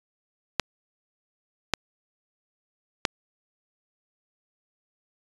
clicks, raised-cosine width 0.2 ms, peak -3 dBFS, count 3, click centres 0.597 / 1.737 / 3.052 s, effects resampled to 22050 Hz

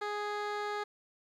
15% pulse tone with low-pass filter, 415.3 Hz, G#4, in tune, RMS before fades -36 dBFS, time 0.01-0.84 s, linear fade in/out 10 ms, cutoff 3800 Hz, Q 0.72, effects 11-bit

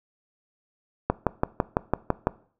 click train, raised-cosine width 1 ms, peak -6 dBFS, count 8, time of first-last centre 1.1-2.271 s, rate 5.98 Hz, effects noise-tail reverb RT60 0.5 s tail -20 dB re dry

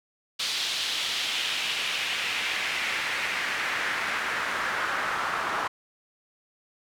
pink noise with band-pass filter sweep, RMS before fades -29 dBFS, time 0.39-5.68 s, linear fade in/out 10 ms, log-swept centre 3900 to 1200 Hz, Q 2, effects none

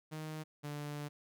sawtooth tone pair in turn, 155.6 / 146.87 Hz, D#3 / D3, 0 / 0 cents, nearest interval minor second, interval 100 cents, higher first, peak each -37 / -36 dBFS, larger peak second, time 0.11-0.44 / 0.63-1.09 s, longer second, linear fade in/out 20 ms, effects none

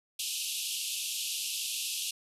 pink band-pass noise, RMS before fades -35 dBFS, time 0.19-2.11 s, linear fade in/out 5 ms, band 2600 to 13000 Hz, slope 96 dB/octave, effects none

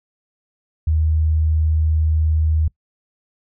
sine tone, 78.5 Hz, D#2, 16 cents sharp, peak -14 dBFS, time 0.87-2.68 s, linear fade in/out 5 ms, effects noise-tail reverb RT60 0.1 s tail -23 dB re dry

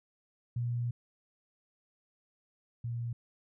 sine tone pair in turn, 120 / 118.14 Hz, B2 / A#2, -49 / +24 cents, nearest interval unison, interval 27 cents, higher first, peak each -30 / -33 dBFS, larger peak first, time 0.56-0.91 / 2.84-3.13 s, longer first, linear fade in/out 5 ms, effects none

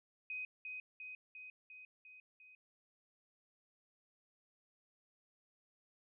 sine tone with echo, 2510 Hz, D#7, 15 cents sharp, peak -40 dBFS, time 0.3-0.45 s, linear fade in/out 2 ms, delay 350 ms, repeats 6, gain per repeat -3 dB, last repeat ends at 2.55 s, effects none

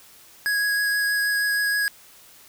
square tone with vibrato, 1660 Hz, G#6, 1 cent flat, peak -21 dBFS, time 0.46-1.88 s, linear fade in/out 0 ms, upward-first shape triangle, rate 6.3 Hz, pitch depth 11 cents each way, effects white hiss -50 dBFS RMS until 2.48 s

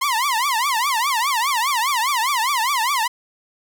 sawtooth tone with vibrato, 1014 Hz, B5, 45 cents sharp, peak -14 dBFS, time 0.01-3.08 s, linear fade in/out 10 ms, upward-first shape triangle, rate 4.9 Hz, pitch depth 290 cents each way, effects none

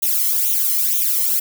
violet noise with flanger, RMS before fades -18 dBFS, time 0.02-1.4 s, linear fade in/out 10 ms, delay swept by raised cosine 0.3 to 0.98 ms, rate 2.1 Hz, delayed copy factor +1, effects none

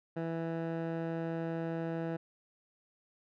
15% pulse tone with low-pass filter, 164.81 Hz, E3, in tune, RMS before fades -36 dBFS, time 0.16-2.17 s, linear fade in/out 10 ms, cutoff 1400 Hz, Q 0.67, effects none

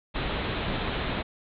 pink low-pass noise, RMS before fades -30 dBFS, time 0.14-1.23 s, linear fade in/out 20 ms, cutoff 4000 Hz, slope 96 dB/octave, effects none

